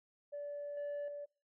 sine tone with level steps, 579 Hz, D5, 25 cents flat, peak -39 / -35 / -41 dBFS, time 0.32-1.26 s, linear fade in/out 20 ms, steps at 0.77 / 1.08 s, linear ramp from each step 2 ms, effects noise-tail reverb RT60 0.4 s tail -25 dB re dry + tanh soft clip ceiling -37 dBFS

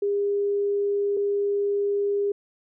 sine tone pair in turn, 404.6 / 404.6 Hz, G#4 / G#4, -45 / -45 cents, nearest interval unison, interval 0 cents, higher neither, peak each -21 dBFS, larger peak neither, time 0.02-1.17 / 1.17-2.32 s, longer neither, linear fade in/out 5 ms, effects none

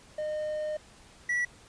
triangle tone pair in turn, 611 / 1946 Hz, D#5 / B6, -32 / -26 cents, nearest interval octave + minor sixth, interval 2006 cents, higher second, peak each -28 / -24 dBFS, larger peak second, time 0.18-0.77 / 1.29-1.45 s, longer first, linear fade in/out 5 ms, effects pink hiss -55 dBFS RMS until 1.68 s + resampled to 22050 Hz

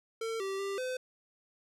square tone with pitch steps, 451.6 / 388.6 / 394.9 / 510 Hz, A4 / G4 / G4 / C5, +45 / -15 / +13 / -44 cents, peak -34 dBFS, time 0.21-0.97 s, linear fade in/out 5 ms, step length 190 ms, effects low-pass 10000 Hz 12 dB/octave

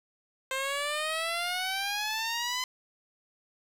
10% pulse exponential sweep, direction up, 523.3 to 1022 Hz, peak -21 dBFS, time 0.51-2.64 s, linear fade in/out 2 ms, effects low-pass 12000 Hz 12 dB/octave + 8-bit

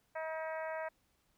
harmonic tone, 318.4 Hz, D#4, 40 cents sharp, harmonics 2 / 3 / 4 / 5 / 6 / 7 / 8, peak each -39 / -44 / -50 / -47 / -49 / -53 / -60 dBFS, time 0.15-0.89 s, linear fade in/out 10 ms, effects pink hiss -75 dBFS RMS until 1.37 s

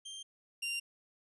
sawtooth tone pair in turn, 3168 / 2778 Hz, G7 / F7, +18 / -10 cents, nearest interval major second, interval 228 cents, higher first, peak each -40 / -31 dBFS, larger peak second, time 0.05-0.23 / 0.62-0.8 s, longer neither, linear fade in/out 10 ms, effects resampled to 24000 Hz

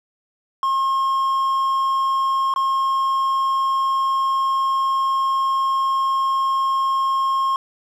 triangle tone with dropouts, 1074 Hz, C6, 45 cents sharp, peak -15 dBFS, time 0.63-7.56 s, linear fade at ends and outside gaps 1 ms, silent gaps 2.539-2.561 s, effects none

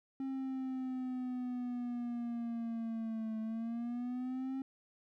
triangle linear two-way sweep, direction down then up, 268.4 to 219.2 to 268.4 Hz, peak -34 dBFS, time 0.2-4.62 s, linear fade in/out 2 ms, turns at 3.4 s, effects none

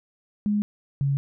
sine tone pair in turn, 207.6 / 139.16 Hz, G#3 / C#3, 0 / +7 cents, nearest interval perfect fifth, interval 693 cents, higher first, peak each -20 dBFS, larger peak neither, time 0.46-0.62 / 1.01-1.17 s, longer neither, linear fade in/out 0 ms, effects none

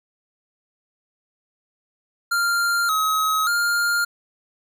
square tone with pitch steps, 1393 / 1275 / 1405 Hz, F6 / D#6 / F6, -5 / +42 / +10 cents, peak -19 dBFS, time 2.31-4.05 s, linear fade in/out 10 ms, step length 580 ms, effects none

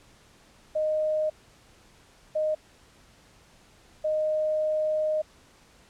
sine tone bursts at uneven times, 618 Hz, D#5, 12 cents flat, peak -23 dBFS, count 3, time 0.75-1.3 / 2.35-2.55 / 4.04-5.22 s, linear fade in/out 10 ms, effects pink hiss -57 dBFS RMS until 5.89 s + low-pass 9000 Hz 12 dB/octave

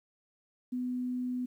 sine tone, 249.9 Hz, B3, 21 cents sharp, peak -31 dBFS, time 0.72-1.46 s, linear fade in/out 10 ms, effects 11-bit

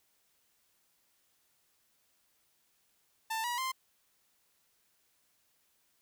sawtooth tone with pitch steps, 890 / 965 / 1046.2 Hz, A5 / B5 / C6, +20 / -40 / -1 cents, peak -29 dBFS, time 3.3-3.72 s, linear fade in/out 10 ms, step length 140 ms, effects white hiss -73 dBFS RMS until 6.01 s

